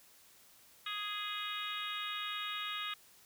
harmonic tone, 415.3 Hz, G#4, in tune, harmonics 3 / 4 / 5 / 6 / 7 / 8 / 9, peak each -42 / -47 / -47 / -46 / -46 / -46 / -43 dBFS, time 0.86-2.94 s, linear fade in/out 5 ms, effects white hiss -62 dBFS RMS until 3.25 s

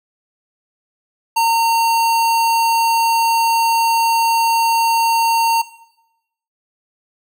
square tone, 916 Hz, A#5, 31 cents flat, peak -13 dBFS, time 1.36-5.62 s, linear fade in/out 10 ms, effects noise-tail reverb RT60 0.9 s tail -17 dB re dry

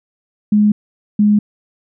sine tone pair in turn, 209.3 / 208.5 Hz, G#3 / G#3, +14 / +7 cents, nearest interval unison, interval 7 cents, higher first, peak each -8 dBFS, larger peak neither, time 0.52-0.72 / 1.19-1.39 s, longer neither, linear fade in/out 5 ms, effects none

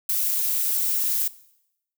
violet noise with amplitude modulation, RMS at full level -21 dBFS, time 0.09-1.28 s, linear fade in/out 5 ms, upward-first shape sine, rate 243 Hz, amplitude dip 55%, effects noise-tail reverb RT60 0.8 s tail -19 dB re dry

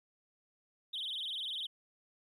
sine tone with vibrato, 3400 Hz, G#7, 40 cents sharp, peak -35 dBFS, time 0.93-1.67 s, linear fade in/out 10 ms, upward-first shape sine, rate 20 Hz, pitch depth 200 cents each way, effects tanh soft clip ceiling -33 dBFS + 12-bit

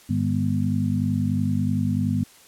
harmonic tone with a mistuned harmonic, 50.5 Hz, G#1, 48 cents flat, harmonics 2 / 3 / 4 / 5, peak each -25 / -27 / -26 / -25 dBFS, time 0.09-2.24 s, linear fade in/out 10 ms, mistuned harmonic 5, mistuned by -52 cents, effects white hiss -51 dBFS RMS until 2.47 s + low-pass 12000 Hz 12 dB/octave

